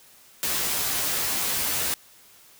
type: noise with comb filter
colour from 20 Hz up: white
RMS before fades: -26 dBFS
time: 0.43-1.94 s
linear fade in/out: 0 ms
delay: 14 ms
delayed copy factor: +0.65
effects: white hiss -53 dBFS RMS until 2.59 s